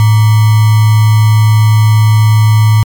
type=tone with sample-and-hold; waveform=sine; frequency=108.5 Hz; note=A2; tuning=24 cents flat; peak=-3 dBFS; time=0-2.83 s; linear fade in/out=0 ms; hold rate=1050 Hz; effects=MP3 96 kbps